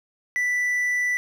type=tone; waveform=triangle; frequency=1975.5 Hz; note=B6; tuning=in tune; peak=-19 dBFS; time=0.36-1.17 s; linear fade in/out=0 ms; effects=none